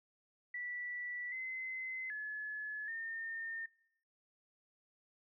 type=tone with pitch steps; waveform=sine; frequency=1960 / 2051 / 1710 / 1819 Hz; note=B6 / C7 / A6 / A#6; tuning=-14 / -35 / -50 / -43 cents; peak=-39 dBFS; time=0.54-3.66 s; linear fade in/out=5 ms; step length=780 ms; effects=noise-tail reverb RT60 0.9 s tail -25 dB re dry